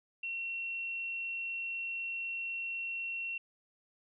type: tone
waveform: sine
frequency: 2724 Hz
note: F7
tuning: 44 cents flat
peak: -35 dBFS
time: 0.23-3.38 s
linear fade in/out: 5 ms
effects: none